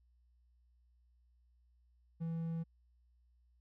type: tone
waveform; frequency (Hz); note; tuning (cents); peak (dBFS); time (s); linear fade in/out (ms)
triangle; 164.81; E3; 0; -34; 2.2-2.64; 20
effects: added 60 Hz sine -67 dBFS peak until 3.6 s